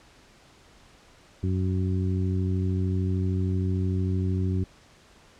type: harmonic tone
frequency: 93.2 Hz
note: F#2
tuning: 13 cents sharp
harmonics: 1 / 2 / 3 / 4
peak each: -24 / -30 / -34 / -36 dBFS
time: 1.43-4.64 s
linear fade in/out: 5 ms
effects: pink hiss -55 dBFS RMS until 5.39 s + low-pass 7000 Hz 12 dB/octave